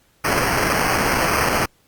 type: noise with sample-and-hold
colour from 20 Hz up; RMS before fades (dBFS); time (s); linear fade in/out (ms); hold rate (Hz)
white; -19; 0.24-1.66; 10; 3675
effects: pink hiss -59 dBFS RMS until 1.87 s + Opus 48 kbps